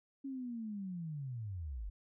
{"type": "linear sweep", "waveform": "sine", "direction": "down", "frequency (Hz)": [277.2, 43.65], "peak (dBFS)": -39, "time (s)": [0.24, 1.9], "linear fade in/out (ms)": 10, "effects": []}